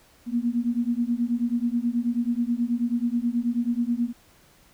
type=beating tone pair; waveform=sine; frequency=233.5 / 242.8 Hz; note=A#3 / B3; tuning=+3 / -29 cents; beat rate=9.3 Hz; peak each=-25 dBFS; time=0.26-4.13 s; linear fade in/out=50 ms; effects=pink hiss -57 dBFS RMS until 4.73 s